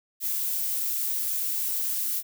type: noise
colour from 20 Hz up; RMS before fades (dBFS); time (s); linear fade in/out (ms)
violet; -28; 0.2-2.23; 50
effects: none